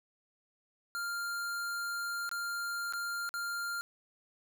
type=tone with dropouts; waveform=square; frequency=1396.9 Hz; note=F6; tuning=in tune; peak=-35 dBFS; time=0.95-3.81 s; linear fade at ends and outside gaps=0 ms; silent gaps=2.292-2.314 / 2.925-2.935 / 3.291-3.34 s; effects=none